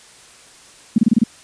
sine tone bursts, 223.5 Hz, A3, 27 cents sharp, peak -8 dBFS, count 6, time 0.96-1.238 s, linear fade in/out 5 ms, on 23 ms, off 28 ms, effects white hiss -45 dBFS RMS until 1.43 s + resampled to 22050 Hz

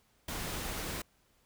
pink noise, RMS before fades -38 dBFS, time 0.28-1.02 s, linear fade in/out 5 ms, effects pink hiss -70 dBFS RMS until 1.45 s

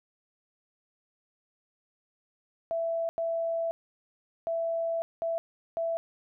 sine tone bursts at uneven times, 664 Hz, E5, 12 cents sharp, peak -27 dBFS, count 5, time 2.71-3.09 / 3.18-3.71 / 4.47-5.02 / 5.22-5.38 / 5.77-5.97 s, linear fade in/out 0 ms, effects none

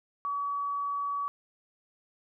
sine tone, 1137 Hz, C#6, 44 cents sharp, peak -29 dBFS, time 0.25-1.28 s, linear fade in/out 0 ms, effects none

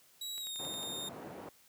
sawtooth tone with pitch glide, 3879 to 3672 Hz, B7 to A#7, -32 to -27 cents, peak -36 dBFS, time 0.21-1.09 s, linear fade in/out 5 ms, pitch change -95 cents, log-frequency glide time 0.38-0.55 s
click train, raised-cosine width 0.2 ms, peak -34 dBFS, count 6, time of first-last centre 0.38-0.83 s, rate 11.1 Hz
white band-pass noise, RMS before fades -47 dBFS, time 0.59-1.49 s, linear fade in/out 2 ms, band 120 to 680 Hz, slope 12 dB/octave
effects white hiss -64 dBFS RMS until 1.68 s + high-pass 60 Hz 12 dB/octave

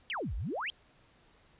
sine exponential two-way sweep, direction down then up, 3319 to 43.65 to 3319 Hz, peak -33 dBFS, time 0.1-0.7 s, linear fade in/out 0 ms, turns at 0.35 s, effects pink hiss -64 dBFS RMS until 1.59 s + resampled to 8000 Hz

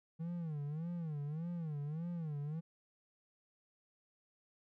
triangle tone with vibrato, 158.3 Hz, D#3, 30 cents sharp, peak -36 dBFS, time 0.19-2.61 s, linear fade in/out 20 ms, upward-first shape sine, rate 1.7 Hz, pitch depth 170 cents each way, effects none

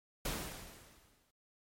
pink noise with exponential decay, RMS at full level -36 dBFS, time 0.25-1.31 s, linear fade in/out 5 ms, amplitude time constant 230 ms, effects MP3 64 kbps

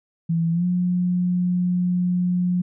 sine tone with pitch glide, 166.1 to 179.05 Hz, E3 to F3, +13 to +43 cents, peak -18 dBFS, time 0.29-2.62 s, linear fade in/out 10 ms, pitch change +130 cents, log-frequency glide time 0.52-0.65 s, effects none

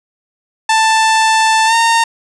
sawtooth tone with pitch glide, 884 to 917.8 Hz, A5 to A#5, +8 to -27 cents, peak -5 dBFS, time 0.69-2.04 s, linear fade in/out 5 ms, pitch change +65 cents, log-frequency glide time 1.66-1.74 s, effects resampled to 22050 Hz + 7-bit

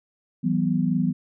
sine chord, E suspended second, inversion none, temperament equal with one note detuned, 164.81 / 189.21 / 246.9 Hz, E3 / F#3 / B3, 0 / +39 / 0 cents, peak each -24 dBFS, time 0.43-1.13 s, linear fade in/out 20 ms, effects none

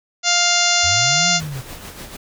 harmonic tone, 700 Hz, F5, 4 cents sharp, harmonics 1 / 2 / 3 / 4 / 5 / 6 / 7 / 8 / 9 / 10, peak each -23 / -23 / -23 / -23 / -23 / -23 / -23 / -23 / -23 / -23 dBFS, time 0.23-1.41 s, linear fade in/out 50 ms
sine linear two-way sweep, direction up then down, 77.8 to 180.7 to 124.6 Hz, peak -25 dBFS, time 0.83-1.62 s, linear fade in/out 20 ms, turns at 1.29 s
pink noise with tremolo, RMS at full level -33 dBFS, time 1.39-2.17 s, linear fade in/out 10 ms, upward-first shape sine, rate 6.8 Hz, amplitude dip 50%
effects none

